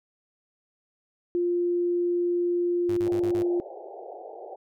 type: tone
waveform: sine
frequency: 350 Hz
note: F4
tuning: 4 cents sharp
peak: -22 dBFS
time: 1.35-3.6 s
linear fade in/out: 0 ms
type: tone bursts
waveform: sawtooth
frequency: 101.9 Hz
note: G#2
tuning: 32 cents flat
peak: -31 dBFS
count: 5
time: 2.89-3.426 s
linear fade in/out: 0 ms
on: 80 ms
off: 34 ms
type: band-pass noise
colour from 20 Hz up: white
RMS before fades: -41 dBFS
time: 3.06-4.56 s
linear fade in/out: 10 ms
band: 350 to 800 Hz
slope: 96 dB/octave
effects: none